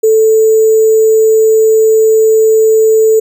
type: tone with sample-and-hold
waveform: sine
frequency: 440 Hz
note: A4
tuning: in tune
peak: -4 dBFS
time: 0.03-3.2 s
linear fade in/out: 10 ms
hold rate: 7350 Hz
effects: none